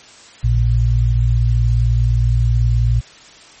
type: tone pair together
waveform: sine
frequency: 57.23 / 116.3 Hz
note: A#1 / A#2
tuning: -31 / -4 cents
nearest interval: octave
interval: 1227 cents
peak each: -14 dBFS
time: 0.43-3.01 s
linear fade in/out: 20 ms
effects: white hiss -42 dBFS RMS until 3.6 s + MP3 32 kbps